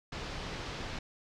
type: low-pass noise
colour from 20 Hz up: pink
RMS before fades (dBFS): -40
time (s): 0.12-0.99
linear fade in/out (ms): 5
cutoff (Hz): 5400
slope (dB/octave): 24
effects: none